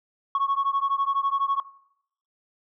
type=beating tone pair; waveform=sine; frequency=1100 / 1112 Hz; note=C#6 / C#6; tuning=-14 / +5 cents; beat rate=12 Hz; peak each=-23 dBFS; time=0.35-1.6 s; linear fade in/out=2 ms; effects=noise-tail reverb RT60 0.7 s tail -20 dB re dry + tanh soft clip ceiling -17 dBFS